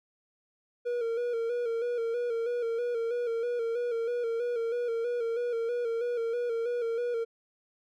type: tone with vibrato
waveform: triangle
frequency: 470.9 Hz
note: A#4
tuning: 18 cents sharp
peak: -26 dBFS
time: 0.85-7.25 s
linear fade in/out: 20 ms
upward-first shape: square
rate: 3.1 Hz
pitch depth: 45 cents each way
effects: none